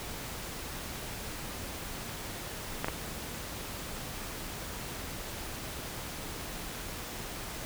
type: clicks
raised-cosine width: 0.5 ms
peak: -15 dBFS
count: 2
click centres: 2.845 / 2.884 s
effects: pink hiss -40 dBFS RMS until 7.65 s